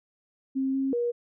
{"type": "tone with pitch steps", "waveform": "sine", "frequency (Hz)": [266.7, 269.2, 478], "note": ["C4", "C4", "A#4"], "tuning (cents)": [33, 49, 43], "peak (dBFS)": -24, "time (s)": [0.55, 1.12], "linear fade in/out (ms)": 20, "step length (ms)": 190, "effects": []}